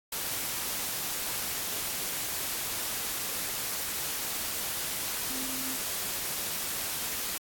sine tone in noise, 261.6 Hz, C4, in tune, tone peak -41 dBFS, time 5.3-5.76 s, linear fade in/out 5 ms, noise white, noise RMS -33 dBFS, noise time 0.12-7.38 s, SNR -11 dB, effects AAC 64 kbps

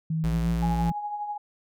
sine tone with pitch glide, 160 to 169.22 Hz, D#3 to E3, +49 to +46 cents, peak -24 dBFS, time 0.1-0.92 s, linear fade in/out 5 ms, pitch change +97 cents, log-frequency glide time 0.22-0.49 s
square tone, 58.2 Hz, A#1, 2 cents flat, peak -28 dBFS, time 0.24-0.9 s, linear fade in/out 0 ms
sine tone with tremolo, 830.6 Hz, G#5, in tune, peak -27 dBFS, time 0.62-1.38 s, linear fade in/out 10 ms, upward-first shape triangle, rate 12 Hz, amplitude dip 55%
effects none

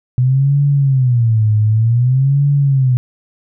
sine tone with vibrato, 123.47 Hz, B2, in tune, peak -9 dBFS, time 0.18-2.97 s, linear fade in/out 0 ms, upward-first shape sine, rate 0.54 Hz, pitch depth 250 cents each way, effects none

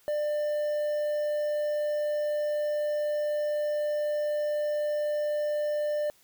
triangle tone with quantisation, 596 Hz, D5, 25 cents sharp, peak -24 dBFS, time 0.08-6.1 s, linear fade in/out 0 ms, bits 8, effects white hiss -62 dBFS RMS until 6.23 s

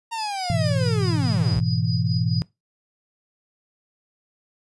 45% pulse linear sweep, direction down, 932.3 to 42.96 Hz, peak -26 dBFS, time 0.11-1.61 s, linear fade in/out 20 ms
sine tone with tremolo, 4939 Hz, D#8, 14 cents flat, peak -29 dBFS, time 0.18-2.42 s, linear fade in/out 2 ms, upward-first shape triangle, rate 4.7 Hz, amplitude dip 90%
sine chord, E major, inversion first, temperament equal with one note detuned, 104.85 / 123.47 / 164.81 Hz, G#2 / B2 / E3, +17 / 0 / 0 cents, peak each -24 dBFS, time 0.5-2.42 s, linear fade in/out 0 ms
effects noise-tail reverb RT60 0.2 s tail -21 dB re dry + resampled to 24000 Hz

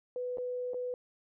sine tone with dropouts, 496.6 Hz, B4, 9 cents sharp, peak -33 dBFS, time 0.16-0.94 s, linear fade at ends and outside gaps 1 ms, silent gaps 0.373-0.383 / 0.735-0.743 s, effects none

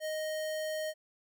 square tone, 622.3 Hz, D#5, in tune, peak -34 dBFS, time 0-0.94 s, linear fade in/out 50 ms, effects none

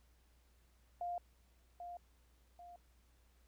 sine tone with echo, 702 Hz, F5, 9 cents sharp, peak -38 dBFS, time 1.01-1.18 s, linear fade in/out 2 ms, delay 790 ms, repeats 2, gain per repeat -7 dB, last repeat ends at 2.76 s, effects added 60 Hz sine -67 dBFS peak until 3.47 s + pink hiss -75 dBFS RMS until 3.47 s

